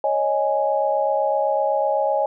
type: chord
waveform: sine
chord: C# suspended second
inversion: none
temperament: equal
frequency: 554.4 / 622.3 / 830.6 Hz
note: C#5 / D#5 / G#5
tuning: 0 / 0 / 0 cents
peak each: -22 dBFS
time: 0.04-2.26 s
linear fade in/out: 2 ms
effects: none